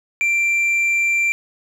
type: tone with tanh clipping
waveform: sine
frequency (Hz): 2358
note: D7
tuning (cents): +6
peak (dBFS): -16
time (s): 0.21-1.32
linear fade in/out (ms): 0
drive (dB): 4
effects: none